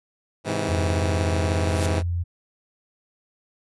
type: chord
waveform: 10% pulse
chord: Ab augmented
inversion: none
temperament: just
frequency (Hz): 103.83 / 129.78 / 162.23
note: Ab2 / C3 / E3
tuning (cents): 0 / -14 / -27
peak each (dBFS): -19 / -23 / -20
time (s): 0.44-2.03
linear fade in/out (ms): 50
type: tone with pitch glide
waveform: sine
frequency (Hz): 87.31 to 86.66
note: F2 to F2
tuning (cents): 0 to -13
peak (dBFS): -22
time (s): 0.68-2.24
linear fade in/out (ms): 20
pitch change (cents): -13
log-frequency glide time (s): 1.06-1.59
type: noise with exponential growth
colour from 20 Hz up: white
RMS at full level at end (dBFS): -30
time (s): 1.44-1.86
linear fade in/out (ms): 1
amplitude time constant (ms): 90
effects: resampled to 24000 Hz